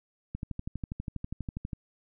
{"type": "click train", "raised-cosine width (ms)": 5, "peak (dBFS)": -22, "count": 18, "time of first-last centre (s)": [0.35, 1.732], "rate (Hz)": 12.3, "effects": []}